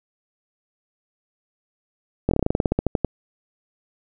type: slowing click train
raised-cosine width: 2 ms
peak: -5 dBFS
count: 16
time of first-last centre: 2.29-3.047 s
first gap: 22 ms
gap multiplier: 1.11
effects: none